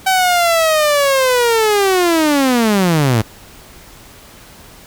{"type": "linear sweep", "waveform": "sawtooth", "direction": "down", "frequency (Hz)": [767, 103.83], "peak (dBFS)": -7, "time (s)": [0.06, 3.22], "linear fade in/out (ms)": 10, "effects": ["pink hiss -40 dBFS RMS until 4.86 s"]}